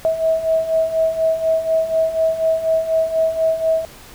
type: beating tone pair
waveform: sine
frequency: 643 / 647.1 Hz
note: E5 / E5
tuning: -43 / -32 cents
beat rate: 4.1 Hz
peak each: -21 / -16 dBFS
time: 0.05-3.85 s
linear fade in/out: 0 ms
effects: pink hiss -41 dBFS RMS until 4.14 s

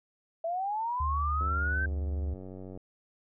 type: linear sweep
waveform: sine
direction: up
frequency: 650 to 1572 Hz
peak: -29 dBFS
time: 0.44-1.86 s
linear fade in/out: 5 ms
type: tone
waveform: sine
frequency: 74.2 Hz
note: D2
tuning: 18 cents sharp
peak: -29 dBFS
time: 1-2.34 s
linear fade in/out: 5 ms
type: click train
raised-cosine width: 2 ms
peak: -31 dBFS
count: 129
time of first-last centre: 1.41-2.775 s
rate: 93.8 Hz
effects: none

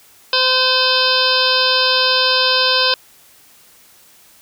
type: harmonic tone with a mistuned harmonic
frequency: 514 Hz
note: C5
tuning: 31 cents flat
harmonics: 1 / 2 / 3 / 5 / 6 / 7 / 8 / 9 / 10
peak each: -21 / -21 / -21 / -21 / -21 / -21 / -21 / -21 / -21 dBFS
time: 0.33-2.94 s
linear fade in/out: 2 ms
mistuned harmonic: 9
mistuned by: +43 cents
effects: white hiss -48 dBFS RMS until 4.41 s

